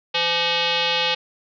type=tone with frequency modulation; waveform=sine; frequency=170.7 Hz; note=F3; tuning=39 cents flat; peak=-18 dBFS; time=0.14-1.15 s; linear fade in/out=10 ms; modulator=683 Hz; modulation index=5.7; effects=none